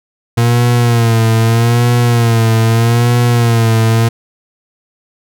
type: tone with vibrato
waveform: 40% pulse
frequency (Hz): 116.54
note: A#2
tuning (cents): 0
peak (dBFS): -7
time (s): 0.37-4.09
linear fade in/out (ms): 10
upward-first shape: sine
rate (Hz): 0.8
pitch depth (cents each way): 63
effects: none